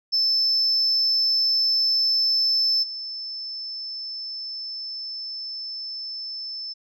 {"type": "tone with level steps", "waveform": "sine", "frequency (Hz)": 5274, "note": "E8", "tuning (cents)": 0, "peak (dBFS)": [-17, -30], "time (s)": [0.12, 6.74], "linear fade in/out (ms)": 20, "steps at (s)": 2.82, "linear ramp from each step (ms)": 20, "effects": ["tanh soft clip ceiling -14 dBFS"]}